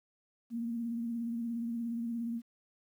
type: tone with vibrato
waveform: sine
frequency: 233.1 Hz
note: A#3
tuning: in tune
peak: -33 dBFS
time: 0.5-2.42 s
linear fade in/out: 50 ms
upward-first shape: triangle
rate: 17 Hz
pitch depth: 44 cents each way
effects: 11-bit